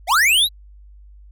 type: linear sweep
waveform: square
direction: up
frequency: 604 to 4037 Hz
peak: -13 dBFS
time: 0.07-0.49 s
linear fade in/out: 50 ms
effects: added 50 Hz sine -41 dBFS peak until 1.31 s